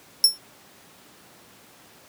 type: tone with exponential decay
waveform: sawtooth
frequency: 5400 Hz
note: E8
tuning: 41 cents sharp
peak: -6 dBFS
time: 0.24-0.38 s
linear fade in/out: 1 ms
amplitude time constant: 29 ms
effects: pink hiss -51 dBFS RMS until 2.08 s + high-pass 150 Hz 12 dB/octave